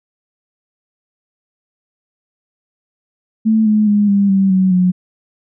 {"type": "tone with pitch steps", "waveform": "sine", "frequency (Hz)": [220, 213.1, 206.5, 200, 193.75, 187.69, 181.82], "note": ["A3", "G#3", "G#3", "G3", "G3", "F#3", "F#3"], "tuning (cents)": [0, 45, -10, 35, -20, 25, -30], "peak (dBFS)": -9, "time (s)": [3.45, 4.92], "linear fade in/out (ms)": 20, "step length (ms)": 210, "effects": []}